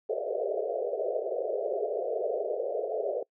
pink band-pass noise, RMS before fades -31 dBFS, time 0.09-3.23 s, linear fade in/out 5 ms, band 390 to 680 Hz, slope 96 dB/octave, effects noise-tail reverb RT60 0.1 s tail -25 dB re dry

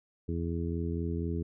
harmonic tone, 84.1 Hz, E2, 35 cents sharp, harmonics 1 / 2 / 3 / 4 / 5, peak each -33 / -36 / -38 / -39 / -40 dBFS, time 0.28-1.43 s, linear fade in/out 10 ms, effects none

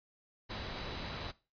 sine tone in noise, 3930 Hz, B7, 9 cents flat, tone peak -52 dBFS, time 0.49-1.32 s, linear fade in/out 20 ms, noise pink, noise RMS -41 dBFS, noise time 0.49-1.32 s, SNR -14 dB, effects noise-tail reverb RT60 0.3 s tail -19 dB re dry + resampled to 11025 Hz

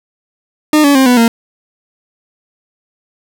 40% pulse tone with pitch steps, 304.6 / 284.2 / 265.2 / 247.4 / 230.8 Hz, D#4 / C#4 / C4 / B3 / A#3, -37 / +43 / +23 / +3 / -17 cents, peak -5 dBFS, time 0.73-1.28 s, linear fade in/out 2 ms, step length 110 ms, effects none

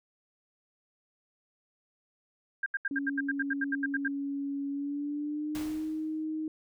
sine tone bursts, 1600 Hz, G6, 35 cents sharp, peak -27 dBFS, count 14, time 2.63-4.079 s, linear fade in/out 5 ms, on 32 ms, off 77 ms
sine tone with pitch glide, 280 to 312.5 Hz, C#4 to D#4, +18 to +8 cents, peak -31 dBFS, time 2.91-6.48 s, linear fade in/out 2 ms, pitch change +190 cents, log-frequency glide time 4.7-5.82 s
pink noise with exponential decay, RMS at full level -40 dBFS, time 5.55-6.24 s, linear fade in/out 0 ms, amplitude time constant 150 ms
effects none

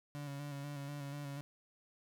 35% pulse tone with vibrato, 142.7 Hz, D3, 49 cents flat, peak -40 dBFS, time 0.15-1.41 s, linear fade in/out 0 ms, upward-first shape square, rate 4.1 Hz, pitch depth 31 cents each way, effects none

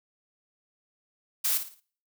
blue noise with echo, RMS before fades -26 dBFS, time 1.44-1.58 s, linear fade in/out 10 ms, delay 56 ms, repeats 4, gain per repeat -9 dB, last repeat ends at 1.804 s, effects noise-tail reverb RT60 0.5 s tail -25 dB re dry

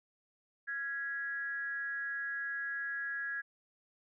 sine tone with amplitude modulation, 1661.2 Hz, G#6, in tune, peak -32 dBFS, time 0.67-3.42 s, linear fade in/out 20 ms, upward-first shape sine, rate 277 Hz, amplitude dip 65%, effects none

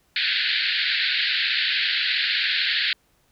white band-pass noise, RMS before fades -23 dBFS, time 0.16-2.93 s, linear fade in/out 2 ms, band 1500 to 4500 Hz, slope 96 dB/octave, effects pink hiss -64 dBFS RMS until 3.31 s

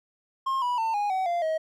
triangle tone with pitch steps, 1068 / 979.4 / 898.1 / 823.5 / 755.2 / 692.5 / 635 Hz, C6 / B5 / A5 / G#5 / F#5 / F5 / D#5, +35 / -15 / +35 / -15 / +35 / -15 / +35 cents, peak -22 dBFS, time 0.46-1.58 s, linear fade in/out 10 ms, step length 160 ms, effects none

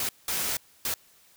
white noise bursts at uneven times, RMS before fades -29 dBFS, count 3, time 0-0.09 / 0.28-0.57 / 0.85-0.94 s, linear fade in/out 2 ms, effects white hiss -59 dBFS RMS until 1.36 s

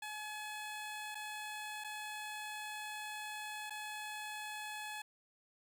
15% pulse tone with dropouts, 850 Hz, G#5, 40 cents sharp, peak -36 dBFS, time 0.02-5.02 s, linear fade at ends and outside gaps 5 ms, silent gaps 1.147-1.152 / 1.84-1.844 / 3.698-3.705 s, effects none

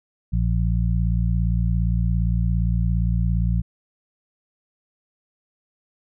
harmonic tone, 57.4 Hz, A#1, 26 cents flat, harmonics 1 / 2 / 3, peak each -20 / -23 / -25 dBFS, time 0.32-3.62 s, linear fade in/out 20 ms, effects none

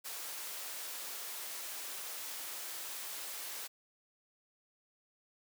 white high-pass noise, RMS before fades -43 dBFS, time 0.04-3.68 s, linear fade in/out 20 ms, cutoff 410 Hz, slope 12 dB/octave, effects none

